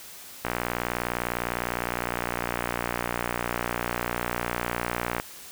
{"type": "click train", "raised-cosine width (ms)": 0.5, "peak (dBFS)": -11, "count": 285, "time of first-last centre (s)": [0.45, 5.199], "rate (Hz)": 59.8, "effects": ["white hiss -44 dBFS RMS until 5.51 s"]}